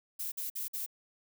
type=noise bursts; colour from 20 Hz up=violet; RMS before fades=-37 dBFS; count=4; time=0.19-0.863 s; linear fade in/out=10 ms; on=130 ms; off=51 ms; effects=none